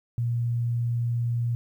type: tone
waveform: sine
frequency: 118.6 Hz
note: A#2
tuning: 30 cents sharp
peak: -23 dBFS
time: 0.18-1.55 s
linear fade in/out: 0 ms
effects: 10-bit